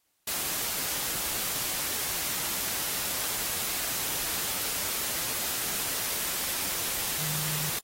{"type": "tone in noise", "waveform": "sine", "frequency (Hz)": 152.7, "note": "D#3", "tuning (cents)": -32, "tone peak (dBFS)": -36, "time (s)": [7.19, 7.7], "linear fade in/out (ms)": 5, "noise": "white", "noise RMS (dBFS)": -31, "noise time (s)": [0.27, 7.79], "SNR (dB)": -8, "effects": ["white hiss -73 dBFS RMS until 7.83 s", "AAC 48 kbps"]}